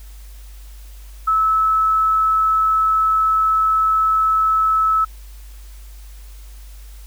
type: tone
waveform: sine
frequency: 1302 Hz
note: E6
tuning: 22 cents flat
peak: -13 dBFS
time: 1.27-5.05 s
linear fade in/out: 10 ms
effects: added 50 Hz sine -35 dBFS peak until 7.06 s + white hiss -49 dBFS RMS until 7.06 s